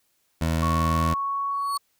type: tone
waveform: 20% pulse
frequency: 81.2 Hz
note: E2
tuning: 26 cents flat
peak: -17 dBFS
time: 0.41-1.14 s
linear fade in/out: 5 ms
type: tone with pitch glide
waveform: sine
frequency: 1108.7 to 1120.3 Hz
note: C#6 to C#6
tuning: 0 to +18 cents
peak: -24 dBFS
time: 0.62-1.78 s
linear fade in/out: 10 ms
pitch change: +18 cents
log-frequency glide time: 1.23-1.66 s
type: tone with exponential growth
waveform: 25% pulse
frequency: 4399 Hz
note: C#8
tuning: 14 cents flat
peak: -24 dBFS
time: 1.51-1.77 s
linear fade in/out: 0 ms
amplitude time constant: 56 ms
effects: white hiss -69 dBFS RMS until 1.99 s